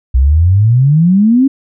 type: exponential sweep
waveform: sine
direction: up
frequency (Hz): 61.2 to 278.5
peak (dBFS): -5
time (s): 0.14-1.48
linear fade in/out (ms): 10
effects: none